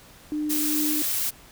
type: tone with tremolo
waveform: sine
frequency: 301.7 Hz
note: D4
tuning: 47 cents sharp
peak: -24 dBFS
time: 0.32-1.02 s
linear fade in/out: 0 ms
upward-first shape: sine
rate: 2.5 Hz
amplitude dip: 25%
type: noise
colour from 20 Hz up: blue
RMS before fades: -26 dBFS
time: 0.49-1.31 s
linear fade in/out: 20 ms
effects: pink hiss -50 dBFS RMS until 1.51 s